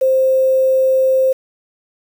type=tone with quantisation; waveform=sine; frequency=525 Hz; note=C5; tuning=6 cents sharp; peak=-10 dBFS; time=0.01-1.33 s; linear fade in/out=10 ms; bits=6; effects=none